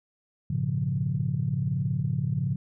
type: tone cluster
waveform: sine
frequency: 103.2 / 118.6 / 139.9 / 175.4 Hz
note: G#2 / A#2 / C#3 / F3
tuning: -10 / +30 / +16 / +8 cents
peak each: -32 / -31 / -27 / -31 dBFS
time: 0.5-2.56 s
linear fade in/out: 5 ms
effects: tanh soft clip ceiling -14 dBFS